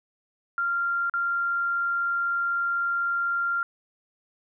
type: tone with dropouts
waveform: sine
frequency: 1388 Hz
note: F6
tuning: 11 cents flat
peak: -23 dBFS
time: 0.58-3.63 s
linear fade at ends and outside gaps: 1 ms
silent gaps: 1.097-1.138 s
effects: none